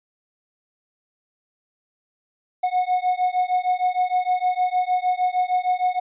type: beating tone pair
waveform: triangle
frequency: 727 / 733.5 Hz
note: F#5 / F#5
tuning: -31 / -15 cents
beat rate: 6.5 Hz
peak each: -20 dBFS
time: 2.63-6 s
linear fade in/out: 10 ms
effects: resampled to 8000 Hz